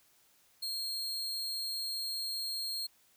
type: tone with amplitude modulation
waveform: 40% pulse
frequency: 4235 Hz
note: C8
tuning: 20 cents sharp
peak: -32 dBFS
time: 0.62-2.87 s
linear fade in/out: 10 ms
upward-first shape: sine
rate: 207 Hz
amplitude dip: 30%
effects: white hiss -67 dBFS RMS until 3.16 s